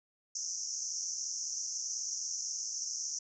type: band-pass noise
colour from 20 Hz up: white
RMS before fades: -38 dBFS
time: 0.35-3.19 s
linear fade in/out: 5 ms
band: 5500 to 6500 Hz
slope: 96 dB/octave
effects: none